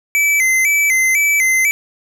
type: tone with vibrato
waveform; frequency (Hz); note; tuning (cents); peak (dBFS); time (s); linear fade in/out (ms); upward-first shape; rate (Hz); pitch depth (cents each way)
square; 2182; C#7; -28; -12; 0.15-1.71; 0; square; 2; 96
effects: none